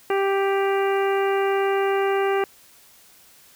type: harmonic tone with a mistuned harmonic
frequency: 392.6 Hz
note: G4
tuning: 3 cents sharp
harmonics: 1 / 2 / 3 / 4 / 5 / 6 / 7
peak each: -20 / -26 / -30 / -32 / -34 / -36 / -37 dBFS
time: 0.1-2.44 s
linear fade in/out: 2 ms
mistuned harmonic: 7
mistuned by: +27 cents
effects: white hiss -52 dBFS RMS until 3.55 s